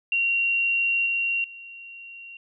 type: tone with level steps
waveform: sine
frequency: 2753 Hz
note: F7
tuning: 25 cents flat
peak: -20 / -22 / -39 dBFS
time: 0.12-2.37 s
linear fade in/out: 2 ms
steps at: 1.06 / 1.44 s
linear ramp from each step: 2 ms
effects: none